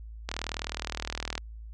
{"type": "click train", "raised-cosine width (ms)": 0.2, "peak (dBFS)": -14, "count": 44, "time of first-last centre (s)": [0.29, 1.379], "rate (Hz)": 39.5, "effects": ["added 55 Hz sine -40 dBFS peak until 1.73 s", "resampled to 22050 Hz"]}